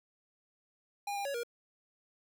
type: tone with pitch steps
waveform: square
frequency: 811 / 802 / 559 / 474.3 Hz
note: G#5 / G5 / C#5 / A#4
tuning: -41 / +39 / +14 / +30 cents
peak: -35 dBFS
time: 1.07-1.434 s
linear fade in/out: 5 ms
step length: 91 ms
effects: none